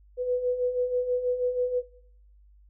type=beating tone pair; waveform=sine; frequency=491.6 / 497.8 Hz; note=B4 / B4; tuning=-8 / +14 cents; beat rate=6.2 Hz; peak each=-32 / -24 dBFS; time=0.17-1.83 s; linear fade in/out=50 ms; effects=noise-tail reverb RT60 0.7 s tail -20 dB re dry + added 50 Hz sine -53 dBFS peak until 2.69 s